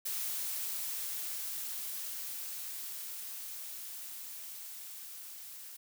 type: noise with level ramp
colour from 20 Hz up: blue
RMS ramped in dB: -36 to -48 dBFS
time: 0.05-5.77 s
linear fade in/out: 10 ms
effects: none